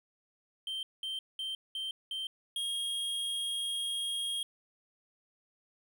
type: tone bursts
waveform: triangle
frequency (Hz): 3132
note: G7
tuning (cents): -2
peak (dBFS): -33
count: 5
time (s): 0.67-2.27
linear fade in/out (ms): 2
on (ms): 160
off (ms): 200
type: tone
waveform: square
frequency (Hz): 3259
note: G#7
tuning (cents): -33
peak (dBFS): -33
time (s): 2.56-4.43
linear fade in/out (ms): 2
effects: none